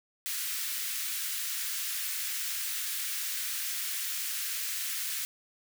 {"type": "high-pass noise", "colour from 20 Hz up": "white", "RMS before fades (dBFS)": -34, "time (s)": [0.26, 5.25], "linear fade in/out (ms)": 0, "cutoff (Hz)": 1500, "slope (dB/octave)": 24, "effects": []}